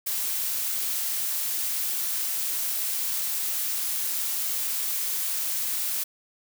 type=noise; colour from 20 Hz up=blue; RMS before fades=-28 dBFS; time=0.06-6.04 s; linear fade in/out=10 ms; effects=none